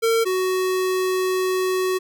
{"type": "tone pair in turn", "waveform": "square", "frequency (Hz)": [454.9, 372.1], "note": ["A#4", "F#4"], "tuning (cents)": [-42, 10], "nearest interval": "minor third", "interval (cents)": 348, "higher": "first", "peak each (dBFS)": [-17, -20], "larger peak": "first", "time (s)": [[0.02, 0.25], [0.25, 1.99]], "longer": "second", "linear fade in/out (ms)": 20, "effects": []}